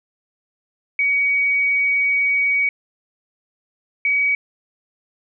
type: tone pair in turn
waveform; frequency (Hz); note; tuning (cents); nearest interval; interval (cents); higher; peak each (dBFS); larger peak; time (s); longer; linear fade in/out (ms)
sine; 2256 / 2266; C#7 / C#7; +30 / +37; unison; 7; second; -15; neither; 0.99-2.69 / 4.05-4.35; first; 2
effects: none